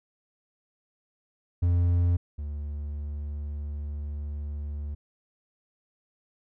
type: tone pair in turn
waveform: triangle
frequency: 87.31 / 73.25 Hz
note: F2 / D2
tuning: 0 / -4 cents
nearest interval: minor third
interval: 304 cents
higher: first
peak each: -18 / -29 dBFS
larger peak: first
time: 1.62-2.17 / 2.38-4.95 s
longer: second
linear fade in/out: 10 ms
effects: none